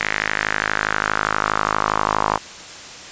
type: tone with band-pass filter sweep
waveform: sawtooth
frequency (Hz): 52.4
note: G#1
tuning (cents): +16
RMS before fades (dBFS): -21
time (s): 0-2.38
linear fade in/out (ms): 10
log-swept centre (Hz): 2000 to 1000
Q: 3.4
effects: white hiss -36 dBFS RMS until 3.11 s + resampled to 16000 Hz